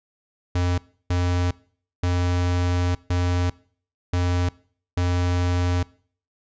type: tone bursts at uneven times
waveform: square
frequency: 88.8 Hz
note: F2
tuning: 29 cents sharp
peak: -20 dBFS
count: 6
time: 0.55-0.78 / 1.1-1.51 / 2.03-2.95 / 3.1-3.5 / 4.13-4.49 / 4.97-5.83 s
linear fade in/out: 5 ms
effects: noise-tail reverb RT60 0.5 s tail -22 dB re dry + resampled to 16000 Hz